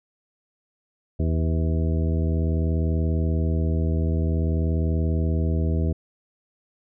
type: harmonic tone with a mistuned harmonic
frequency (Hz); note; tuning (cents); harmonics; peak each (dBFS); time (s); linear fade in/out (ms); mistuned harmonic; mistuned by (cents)
80.5; E2; -41; 1 / 2 / 3 / 4 / 5 / 6 / 8; -21 / -27 / -31 / -33 / -35 / -37 / -39; 1.19-5.93; 10; 6; +58
effects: none